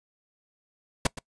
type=noise with echo; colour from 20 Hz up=pink; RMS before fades=-21 dBFS; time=1.05-1.07 s; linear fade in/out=5 ms; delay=120 ms; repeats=1; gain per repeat=-15 dB; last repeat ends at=1.19 s; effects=noise-tail reverb RT60 0.1 s tail -23 dB re dry + resampled to 22050 Hz